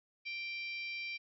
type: harmonic tone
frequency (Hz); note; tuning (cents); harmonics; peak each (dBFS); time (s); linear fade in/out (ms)
785; G5; +2; 3 / 4 / 5 / 6 / 7; -39 / -52 / -52 / -50 / -55; 0.25-1.18; 20
effects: none